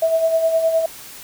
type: tone with tremolo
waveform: sine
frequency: 652 Hz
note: E5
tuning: 19 cents flat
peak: -12 dBFS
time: 0.02-0.86 s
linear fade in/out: 5 ms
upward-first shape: sine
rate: 9.7 Hz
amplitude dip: 55%
effects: white hiss -38 dBFS RMS until 1.23 s